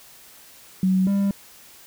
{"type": "tone pair in turn", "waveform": ["sine", "triangle"], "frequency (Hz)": [187.6, 198.76], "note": ["F#3", "G3"], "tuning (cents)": [24, 24], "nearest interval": "minor second", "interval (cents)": 100, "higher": "second", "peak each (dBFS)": -16, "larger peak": "neither", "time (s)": [[0.83, 1.07], [1.07, 1.31]], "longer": "neither", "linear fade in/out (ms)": 2, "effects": ["white hiss -48 dBFS RMS until 1.86 s"]}